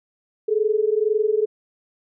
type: tone pair together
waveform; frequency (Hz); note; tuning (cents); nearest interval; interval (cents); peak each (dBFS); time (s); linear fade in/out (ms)
sine; 418 / 440; G#4 / A4; +11 / 0; minor second; 89; -20; 0.48-1.46; 10
effects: none